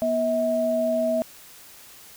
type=tone pair together; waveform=sine; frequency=242 / 644.8 Hz; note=B3 / E5; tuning=-35 / -38 cents; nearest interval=octave + perfect fourth; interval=1697 cents; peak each=-27 / -21 dBFS; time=0.02-1.22 s; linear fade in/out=0 ms; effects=white hiss -47 dBFS RMS until 2.16 s